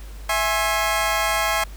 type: chord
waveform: 20% pulse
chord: E augmented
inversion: none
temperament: equal with one note detuned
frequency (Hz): 659.3 / 830.6 / 1071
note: E5 / G#5 / B#5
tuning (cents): 0 / 0 / +40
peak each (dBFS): -19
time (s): 0.29-1.64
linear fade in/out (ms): 5
effects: added 50 Hz sine -34 dBFS peak until 1.76 s + pink hiss -47 dBFS RMS until 1.76 s